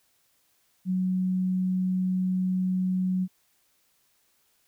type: tone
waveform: sine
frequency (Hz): 185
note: F#3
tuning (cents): 0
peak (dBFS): -23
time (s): 0.85-3.28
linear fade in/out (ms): 50
effects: white hiss -68 dBFS RMS until 4.67 s